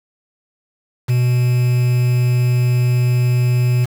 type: tone with quantisation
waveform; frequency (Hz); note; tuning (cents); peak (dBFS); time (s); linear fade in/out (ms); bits
triangle; 123.47; B2; 0; -10; 1.08-3.86; 20; 5
effects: none